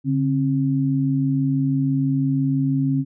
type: tone pair together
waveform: sine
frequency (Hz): 142.1 / 268.2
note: C#3 / C4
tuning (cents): +43 / +43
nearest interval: major seventh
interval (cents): 1100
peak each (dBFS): -20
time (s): 0.04-3.05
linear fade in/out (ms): 50
effects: none